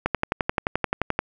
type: click train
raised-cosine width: 0.5 ms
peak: -6 dBFS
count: 14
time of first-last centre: 0.06-1.19 s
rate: 11.5 Hz
effects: none